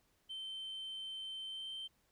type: tone with pitch glide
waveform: sine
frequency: 3098 to 3118 Hz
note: G7 to G7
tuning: -21 to -10 cents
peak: -40 dBFS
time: 0.29-1.88 s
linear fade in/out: 20 ms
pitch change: +11 cents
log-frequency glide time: 1.48-1.66 s
effects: tanh soft clip ceiling -40 dBFS + pink hiss -75 dBFS RMS until 2.11 s